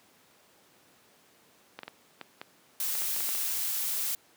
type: clicks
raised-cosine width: 0.3 ms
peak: -23 dBFS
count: 11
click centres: 1.79 / 1.833 / 1.88 / 2.213 / 2.415 / 2.953 / 3.02 / 3.164 / 3.206 / 3.29 / 3.351 s
type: noise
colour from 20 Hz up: blue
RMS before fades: -31 dBFS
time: 2.8-4.15 s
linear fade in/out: 2 ms
effects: pink hiss -61 dBFS RMS until 4.36 s + high-pass 200 Hz 12 dB/octave